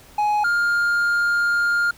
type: tone pair in turn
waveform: triangle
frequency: 837 / 1407.7 Hz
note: G#5 / F6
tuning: +13 / +13 cents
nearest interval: major sixth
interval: 900 cents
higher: second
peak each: -15 dBFS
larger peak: neither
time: 0.18-0.44 / 0.44-1.91 s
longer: second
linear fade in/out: 5 ms
effects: pink hiss -48 dBFS RMS until 1.97 s